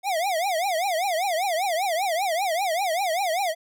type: tone with vibrato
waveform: square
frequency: 715 Hz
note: F5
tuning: 41 cents sharp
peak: -23 dBFS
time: 0.03-3.55 s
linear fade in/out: 50 ms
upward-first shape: triangle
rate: 5.1 Hz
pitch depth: 260 cents each way
effects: none